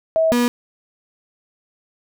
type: tone pair in turn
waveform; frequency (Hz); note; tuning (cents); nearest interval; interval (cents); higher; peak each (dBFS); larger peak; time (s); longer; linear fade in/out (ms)
sine / 35% pulse; 646 / 242; E5 / B3; -35 / -35; octave + perfect fourth; 1700; first; -13; neither; 0.16-0.32 / 0.32-0.48; neither; 0
effects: none